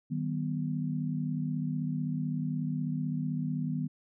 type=chord; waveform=sine; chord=Eb augmented; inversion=none; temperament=equal with one note detuned; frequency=155.56 / 191.63 / 246.9 Hz; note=Eb3 / G3 / B3; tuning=0 / -39 / 0 cents; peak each=-32 / -37 / -34 dBFS; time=0.1-3.88 s; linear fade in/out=20 ms; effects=none